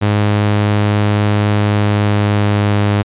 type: tone with pitch glide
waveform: sawtooth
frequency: 103.83 to 102.7 Hz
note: G#2 to G#2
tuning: 0 to -19 cents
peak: -7 dBFS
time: 0.01-3.03 s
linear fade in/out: 20 ms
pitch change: -19 cents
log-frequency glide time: 1.58-2.87 s
effects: resampled to 8000 Hz